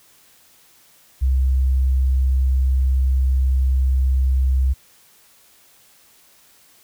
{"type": "tone", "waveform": "sine", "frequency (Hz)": 65.41, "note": "C2", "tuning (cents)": 0, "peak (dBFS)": -14, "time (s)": [1.21, 4.74], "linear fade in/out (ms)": 20, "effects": ["white hiss -53 dBFS RMS until 6.83 s"]}